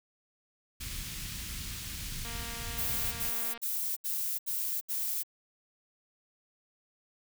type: band-stop noise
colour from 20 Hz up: pink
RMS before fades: -39 dBFS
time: 0.8-3.3 s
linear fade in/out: 10 ms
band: 150 to 2400 Hz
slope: 12 dB/octave
type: click train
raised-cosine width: 0.3 ms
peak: -29 dBFS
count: 310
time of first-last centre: 2.25-3.576 s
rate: 233 Hz
type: noise bursts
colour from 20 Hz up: violet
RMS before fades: -33 dBFS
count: 6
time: 2.77-5.235 s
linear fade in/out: 20 ms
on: 350 ms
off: 73 ms
effects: none